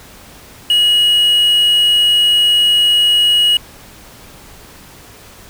triangle tone with quantisation, 2900 Hz, F#7, 35 cents flat, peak -7 dBFS, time 0.7-3.57 s, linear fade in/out 2 ms, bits 5, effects pink hiss -39 dBFS RMS until 5.49 s

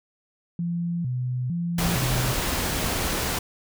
sine tone with vibrato, 146.83 Hz, D3, in tune, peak -24 dBFS, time 0.59-2.32 s, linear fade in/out 2 ms, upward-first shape square, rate 1.1 Hz, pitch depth 270 cents each way
pink noise, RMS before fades -26 dBFS, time 1.78-3.39 s, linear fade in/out 5 ms
effects none

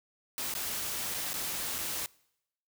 white noise with dropouts, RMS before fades -35 dBFS, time 0.38-2.06 s, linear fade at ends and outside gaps 0 ms, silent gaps 0.539-0.551 / 1.141-1.145 / 1.332-1.34 / 1.783-1.787 s, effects noise-tail reverb RT60 0.8 s tail -24 dB re dry

